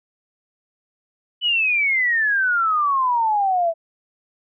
sine exponential sweep, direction down, 3000 to 649 Hz, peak -16 dBFS, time 1.41-3.74 s, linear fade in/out 50 ms, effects none

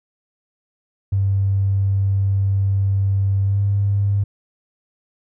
triangle tone with pitch glide, 98 to 100.29 Hz, G2 to G2, 0 to +40 cents, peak -11 dBFS, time 1.12-4.24 s, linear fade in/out 10 ms, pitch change +40 cents, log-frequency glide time 3.44-3.6 s, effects tanh soft clip ceiling -13 dBFS

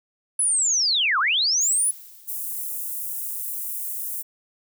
sine linear two-way sweep, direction down then up, 10400 to 1027 to 10400 Hz, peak -18 dBFS, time 0.39-1.91 s, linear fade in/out 5 ms, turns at 1.19 s
violet noise with exponential decay, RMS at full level -34 dBFS, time 1.61-3.36 s, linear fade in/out 5 ms, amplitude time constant 380 ms
white high-pass noise, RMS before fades -30 dBFS, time 2.27-4.23 s, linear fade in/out 20 ms, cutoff 9400 Hz, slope 24 dB/octave
effects none

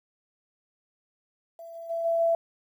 sine tone with level steps, 668 Hz, E5, 23 cents sharp, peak -40 / -37 / -27 / -22 / -20 dBFS, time 1.59-2.35 s, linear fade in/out 2 ms, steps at 1.74 / 1.89 / 2.04 / 2.19 s, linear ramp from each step 20 ms, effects 10-bit

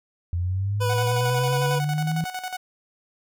sine linear sweep, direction up, 85 to 163.6 Hz, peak -22 dBFS, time 0.33-2.24 s, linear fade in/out 0 ms
25% pulse tone with vibrato, 494.1 Hz, B4, 1 cent sharp, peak -20 dBFS, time 0.8-1.8 s, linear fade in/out 20 ms, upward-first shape sine, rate 10 Hz, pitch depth 18 cents each way
sawtooth tone with tremolo, 740 Hz, F#5, in tune, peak -24 dBFS, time 0.89-2.57 s, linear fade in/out 10 ms, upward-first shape square, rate 11 Hz, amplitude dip 65%
effects none

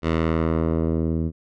10% pulse tone with low-pass filter sweep, 81.2 Hz, E2, 26 cents flat, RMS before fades -22 dBFS, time 0.02-1.32 s, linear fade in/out 50 ms, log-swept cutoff 3500 to 230 Hz, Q 0.75, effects none

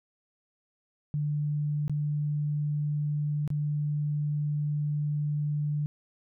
sine tone with dropouts, 148.1 Hz, D3, 15 cents sharp, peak -26 dBFS, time 1.14-5.86 s, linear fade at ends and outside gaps 0 ms, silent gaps 1.88-1.896 / 3.477-3.503 s, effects none

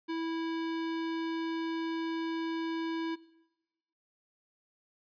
square tone, 327.9 Hz, E4, 9 cents flat, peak -33 dBFS, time 0.08-3.16 s, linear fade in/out 20 ms, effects noise-tail reverb RT60 1.0 s tail -20 dB re dry + resampled to 11025 Hz

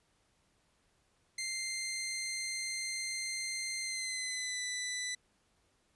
15% pulse tone with pitch glide, 2091 to 1989.7 Hz, C7 to B6, -2 to +12 cents, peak -29 dBFS, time 1.38-5.15 s, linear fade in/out 5 ms, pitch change -86 cents, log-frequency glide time 3.81-4.61 s, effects pink hiss -73 dBFS RMS until 5.95 s + resampled to 24000 Hz

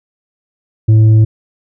triangle tone with tanh clipping, 109.5 Hz, A2, 8 cents flat, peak -5 dBFS, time 0.88-1.25 s, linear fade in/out 10 ms, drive 9 dB, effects none

